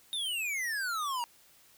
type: exponential sweep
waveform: square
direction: down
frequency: 3700 to 928 Hz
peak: -32 dBFS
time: 0.13-1.24 s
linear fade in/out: 0 ms
effects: white hiss -61 dBFS RMS until 1.77 s